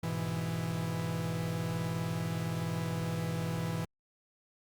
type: chord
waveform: 45% pulse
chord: E major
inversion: first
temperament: equal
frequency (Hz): 103.83 / 123.47 / 164.81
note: G#2 / B2 / E3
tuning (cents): 0 / 0 / 0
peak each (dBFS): -39 / -39 / -34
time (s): 0.03-3.85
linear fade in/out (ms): 5
effects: Opus 48 kbps